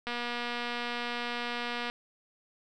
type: click train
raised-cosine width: 0.3 ms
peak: -19 dBFS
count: 440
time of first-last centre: 0.07-1.899 s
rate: 240 Hz
effects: none